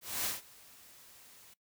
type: noise with ADSR envelope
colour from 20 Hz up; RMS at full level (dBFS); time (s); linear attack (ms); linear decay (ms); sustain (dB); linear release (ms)
white; -33; 0.01-1.54; 240; 160; -24; 8
effects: noise-tail reverb RT60 0.1 s tail -18 dB re dry